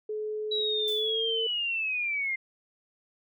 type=tone with pitch glide; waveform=sine; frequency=427.6 to 453 Hz; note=A4 to A#4; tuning=-49 to -50 cents; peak=-30 dBFS; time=0.09-1.47 s; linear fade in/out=5 ms; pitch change=+99 cents; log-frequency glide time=0.95-1.25 s
type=linear sweep; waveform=sine; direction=down; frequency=3918 to 2089 Hz; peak=-27 dBFS; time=0.51-2.36 s; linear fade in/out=10 ms
type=noise with exponential decay; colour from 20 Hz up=blue; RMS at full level=-42 dBFS; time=0.88-1.22 s; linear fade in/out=0 ms; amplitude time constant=73 ms
effects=none